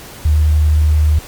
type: tone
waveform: sine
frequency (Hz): 76.3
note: D#2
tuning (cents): -33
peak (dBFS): -8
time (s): 0.25-1.19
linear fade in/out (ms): 5
effects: pink hiss -34 dBFS RMS until 1.27 s + MP3 96 kbps